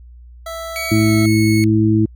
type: tone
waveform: 25% pulse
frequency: 659.3 Hz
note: E5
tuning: in tune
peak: -22 dBFS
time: 0.46-1.26 s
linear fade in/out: 5 ms
type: tone with pitch glide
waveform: sawtooth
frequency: 2256 to 2193 Hz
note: C#7 to C#7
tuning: +30 to -19 cents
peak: -19 dBFS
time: 0.76-1.64 s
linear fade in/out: 0 ms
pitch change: -49 cents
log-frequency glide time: 0.91-1.13 s
type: harmonic tone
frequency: 108.6 Hz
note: A2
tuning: 22 cents flat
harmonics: 1 / 2 / 3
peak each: -15 / -17 / -14 dBFS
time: 0.91-2.06 s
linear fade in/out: 10 ms
effects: added 60 Hz sine -37 dBFS peak until 2.15 s